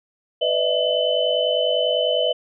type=tone cluster; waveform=sine; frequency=498.9 / 597 / 647 / 3026 Hz; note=B4 / D5 / E5 / F#7; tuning=+17 / +28 / -32 / +38 cents; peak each=-23 dBFS; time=0.41-2.33 s; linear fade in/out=10 ms; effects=none